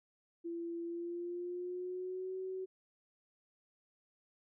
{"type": "tone with pitch glide", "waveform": "sine", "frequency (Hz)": [338.6, 375.7], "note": ["E4", "F#4"], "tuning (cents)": [46, 26], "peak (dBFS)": -38, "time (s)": [0.44, 2.66], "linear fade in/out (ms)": 20, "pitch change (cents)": 180, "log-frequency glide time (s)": [0.83, 2.36], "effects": []}